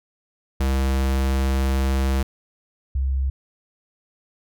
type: tone pair in turn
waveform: square / sine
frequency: 66.7 / 66.7 Hz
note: C2 / C2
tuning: +34 / +34 cents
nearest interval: unison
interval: 0 cents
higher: neither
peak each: -19 / -19 dBFS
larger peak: neither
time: 0.6-2.23 / 2.95-3.3 s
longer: first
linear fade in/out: 5 ms
effects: none